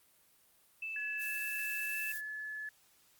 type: tone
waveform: sine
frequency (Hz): 2637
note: E7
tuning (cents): 0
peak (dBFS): -37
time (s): 0.82-2.12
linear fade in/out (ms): 5
type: tone with pitch glide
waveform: sine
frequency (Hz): 1700 to 1718.8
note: G#6 to A6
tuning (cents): +40 to -41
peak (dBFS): -39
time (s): 0.96-2.69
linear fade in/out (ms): 2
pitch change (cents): +19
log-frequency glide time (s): 1.9-1.97
type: noise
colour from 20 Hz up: violet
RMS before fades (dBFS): -44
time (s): 1.18-2.22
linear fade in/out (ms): 50
effects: white hiss -67 dBFS RMS until 3.19 s + Opus 32 kbps